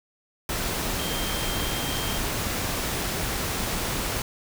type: tone in noise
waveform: sine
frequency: 3177 Hz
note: G7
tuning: 23 cents sharp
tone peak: -35 dBFS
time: 0.99-2.18 s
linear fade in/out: 2 ms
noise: pink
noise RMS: -28 dBFS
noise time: 0.49-4.22 s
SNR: -10 dB
effects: none